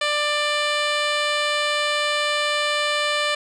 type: tone with low-pass filter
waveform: 10% pulse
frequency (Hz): 592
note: D5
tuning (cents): +14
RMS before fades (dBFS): -22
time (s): 0.01-3.35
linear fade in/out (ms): 5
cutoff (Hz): 5900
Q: 1.2
effects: none